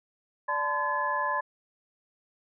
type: tone cluster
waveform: sine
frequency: 583 / 873 / 1023 / 1710 Hz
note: D5 / A5 / C6 / A6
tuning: -13 / -14 / -39 / -50 cents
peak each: -35 / -34 / -28 / -32 dBFS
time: 0.48-1.41 s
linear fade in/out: 10 ms
effects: none